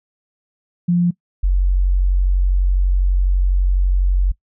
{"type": "tone pair in turn", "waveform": "sine", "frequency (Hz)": [174.8, 46.03], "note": ["F3", "F#1"], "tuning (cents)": [2, -8], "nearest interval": "octave + major seventh", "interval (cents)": 2310, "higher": "first", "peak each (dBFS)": [-12, -12], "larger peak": "neither", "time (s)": [[0.88, 1.11], [1.43, 4.32]], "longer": "second", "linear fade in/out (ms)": 10, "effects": ["noise-tail reverb RT60 0.1 s tail -21 dB re dry"]}